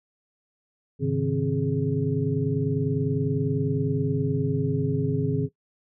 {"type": "tone cluster", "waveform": "sine", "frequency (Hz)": [106, 135.8, 156, 265, 417.4], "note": ["G#2", "C#3", "D#3", "C4", "G#4"], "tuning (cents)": [36, -35, 5, 22, 9], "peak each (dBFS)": [-31, -27, -27, -29, -29], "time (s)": [0.99, 5.49], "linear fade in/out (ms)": 50, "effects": ["noise-tail reverb RT60 0.1 s tail -17 dB re dry"]}